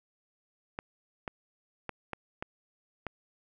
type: clicks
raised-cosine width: 0.5 ms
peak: -20 dBFS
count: 6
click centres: 0.789 / 1.278 / 1.893 / 2.133 / 2.425 / 3.067 s
effects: none